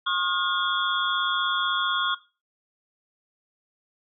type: tone cluster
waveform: sine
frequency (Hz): 1081 / 1237 / 1421 / 3301 / 3506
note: C#6 / D#6 / F6 / G#7 / A7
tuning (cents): -44 / -10 / +30 / -11 / -7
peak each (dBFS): -28 / -33 / -27 / -28 / -32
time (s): 0.06-2.15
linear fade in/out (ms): 10
effects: noise-tail reverb RT60 0.3 s tail -17 dB re dry